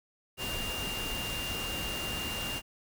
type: tone in noise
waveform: sine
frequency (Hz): 2800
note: F7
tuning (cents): +4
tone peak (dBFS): -36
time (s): 0.37-2.62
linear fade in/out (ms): 50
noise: pink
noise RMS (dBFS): -37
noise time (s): 0.37-2.62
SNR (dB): -2
effects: none